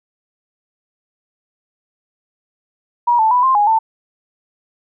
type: tone with pitch steps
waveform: sine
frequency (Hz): 958 / 880 / 989 / 1050 / 827 / 890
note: A#5 / A5 / B5 / C6 / G#5 / A5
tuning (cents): +47 / 0 / +2 / +6 / -8 / +20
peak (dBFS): -10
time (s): 3.07-3.79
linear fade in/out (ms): 10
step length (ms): 120
effects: none